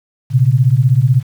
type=beating tone pair; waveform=sine; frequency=119.6 / 135.6 Hz; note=A#2 / C#3; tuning=+45 / -38 cents; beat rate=16 Hz; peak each=-11 dBFS; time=0.3-1.23 s; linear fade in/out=50 ms; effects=7-bit